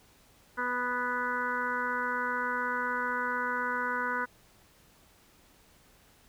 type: harmonic tone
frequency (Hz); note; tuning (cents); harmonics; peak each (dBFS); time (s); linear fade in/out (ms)
246.9; B3; 0; 1 / 2 / 4 / 5 / 6 / 7 / 8; -41 / -39 / -34 / -38 / -32 / -42 / -43; 0.57-4.26; 20
effects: pink hiss -61 dBFS RMS until 6.28 s